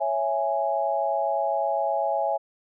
sine chord, C# minor, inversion none, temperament equal with one note detuned, 554.4 / 662.3 / 830.6 Hz, C#5 / E5 / G#5, 0 / +8 / 0 cents, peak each -28 / -26 / -26 dBFS, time 0-2.38 s, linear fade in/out 20 ms, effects none

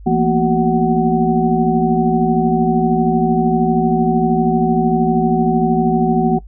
sine tone cluster, 168.3 / 226.8 / 239.7 / 375.3 / 747 Hz, E3 / A#3 / A#3 / F#4 / F#5, +36 / -47 / +48 / +25 / +16 cents, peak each -18 dBFS, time 0.06-6.39 s, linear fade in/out 10 ms, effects noise-tail reverb RT60 0.1 s tail -19 dB re dry + added 50 Hz sine -33 dBFS peak until 6.47 s

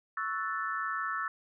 sine chord, F# minor seventh, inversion second, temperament equal with one note detuned, 1113.9 / 1318.5 / 1480 / 1760 Hz, C#6 / E6 / F#6 / A6, +8 / 0 / 0 / 0 cents, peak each -38 / -34 / -40 / -37 dBFS, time 0.17-1.28 s, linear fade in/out 2 ms, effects none

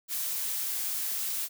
blue noise, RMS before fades -32 dBFS, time 0.08-1.49 s, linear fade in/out 50 ms, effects none

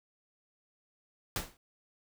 pink noise with exponential decay, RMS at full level -30 dBFS, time 1.36-1.57 s, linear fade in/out 1 ms, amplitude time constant 44 ms, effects none

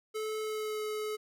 square tone with pitch glide, 433.5 to 427.3 Hz, A4 to G#4, -26 to +49 cents, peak -34 dBFS, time 0.14-1.17 s, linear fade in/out 20 ms, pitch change -25 cents, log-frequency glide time 0.4-0.83 s, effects none

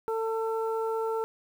harmonic tone, 447.5 Hz, A4, 29 cents sharp, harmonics 1 / 2 / 3, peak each -28 / -34 / -38 dBFS, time 0.08-1.24 s, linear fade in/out 0 ms, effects 9-bit

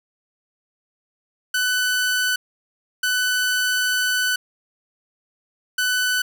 sawtooth tone bursts at uneven times, 1498 Hz, F#6, 21 cents sharp, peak -15 dBFS, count 3, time 1.54-2.36 / 3.03-4.36 / 5.78-6.22 s, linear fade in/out 5 ms, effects 9-bit

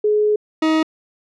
sine / 40% pulse tone pair in turn, 421.9 / 316.1 Hz, G#4 / D#4, +27 / +27 cents, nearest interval perfect fourth, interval 500 cents, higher first, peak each -13 dBFS, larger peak neither, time 0.04-0.36 / 0.62-0.83 s, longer first, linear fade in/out 5 ms, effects low-pass 4000 Hz 12 dB/octave

